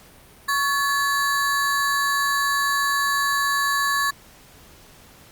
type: ring-modulated tone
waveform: square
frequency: 1416 Hz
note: F6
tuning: 23 cents sharp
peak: -17 dBFS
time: 0.48-4.11 s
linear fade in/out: 10 ms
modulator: 301 Hz
effects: pink hiss -49 dBFS RMS until 5.31 s + Opus 48 kbps